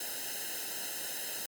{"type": "noise with comb filter", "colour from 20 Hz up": "white", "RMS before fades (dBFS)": -38, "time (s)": [0, 1.46], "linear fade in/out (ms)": 5, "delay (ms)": 0.87, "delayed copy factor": -0.95, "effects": ["MP3 96 kbps"]}